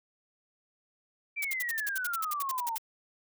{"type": "exponential sweep", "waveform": "sine", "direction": "down", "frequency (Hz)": [2373, 880], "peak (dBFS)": -31, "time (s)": [1.36, 2.77], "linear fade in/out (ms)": 20}
{"type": "noise bursts", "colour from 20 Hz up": "blue", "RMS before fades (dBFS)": -34, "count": 16, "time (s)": [1.42, 2.782], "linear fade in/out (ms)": 5, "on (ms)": 27, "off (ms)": 62}
{"effects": []}